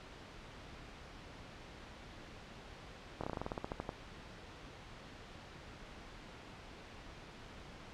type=slowing click train; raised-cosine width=1 ms; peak=-24 dBFS; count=14; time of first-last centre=3.21-3.892 s; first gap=26 ms; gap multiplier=1.11; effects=pink hiss -52 dBFS RMS until 7.93 s + low-pass 4000 Hz 12 dB/octave